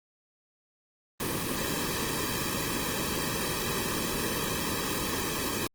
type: noise with comb filter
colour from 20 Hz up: pink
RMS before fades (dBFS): -31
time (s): 1.2-5.67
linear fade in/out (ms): 2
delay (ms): 1.4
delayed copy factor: -0.75
effects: Opus 24 kbps